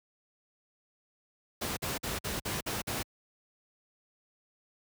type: noise bursts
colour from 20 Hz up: pink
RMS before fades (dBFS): -34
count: 7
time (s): 1.61-3.03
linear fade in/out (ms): 10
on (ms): 160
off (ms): 50
effects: high-pass 60 Hz 12 dB/octave